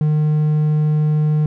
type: tone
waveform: triangle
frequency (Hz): 152.2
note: D#3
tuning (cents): -38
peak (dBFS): -11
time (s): 0.01-1.46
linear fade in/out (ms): 2
effects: none